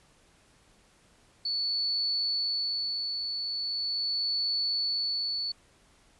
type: tone with tremolo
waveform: sine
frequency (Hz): 4448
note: C#8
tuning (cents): +5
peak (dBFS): -26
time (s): 1.45-5.52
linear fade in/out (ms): 5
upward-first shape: sine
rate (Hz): 0.4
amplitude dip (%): 40
effects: pink hiss -62 dBFS RMS until 6.19 s + resampled to 24000 Hz